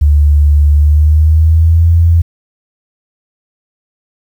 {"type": "tone with pitch glide", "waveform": "sine", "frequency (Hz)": [73.42, 83.85], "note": ["D2", "E2"], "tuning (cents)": [0, 30], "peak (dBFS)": -4, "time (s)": [0.01, 2.22], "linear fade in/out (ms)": 10, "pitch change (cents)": 230, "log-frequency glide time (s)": [0.75, 1.89], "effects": ["7-bit"]}